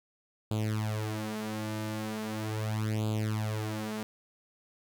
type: tone with flanger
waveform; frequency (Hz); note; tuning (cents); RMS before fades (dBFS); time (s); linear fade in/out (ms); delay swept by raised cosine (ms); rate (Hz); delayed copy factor
sawtooth; 108.2; A2; -29; -33; 0.51-4.03; 0; 0.26 to 5.96; 0.39; +0.85
effects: none